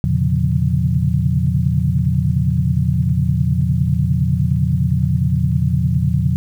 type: tone cluster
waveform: sine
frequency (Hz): 83.5 / 117.9 / 135.1 / 144.9 / 177.5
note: E2 / A#2 / C#3 / D3 / F3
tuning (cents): +23 / +20 / -44 / -23 / +28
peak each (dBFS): -20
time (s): 0.04-6.36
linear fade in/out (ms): 0
effects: 8-bit